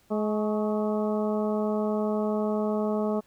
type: harmonic tone with a mistuned harmonic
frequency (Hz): 212.2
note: G#3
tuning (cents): +38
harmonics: 1 / 2 / 3 / 4 / 5 / 6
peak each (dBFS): -27 / -29 / -31 / -38 / -39 / -43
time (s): 0.1-3.21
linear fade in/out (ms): 20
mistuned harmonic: 5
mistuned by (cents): +68
effects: pink hiss -63 dBFS RMS until 3.26 s